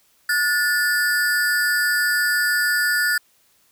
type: ring-modulated tone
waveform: square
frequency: 1600 Hz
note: G6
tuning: 35 cents sharp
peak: -15 dBFS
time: 0.29-3.18 s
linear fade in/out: 5 ms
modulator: 153 Hz
effects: white hiss -60 dBFS RMS until 3.71 s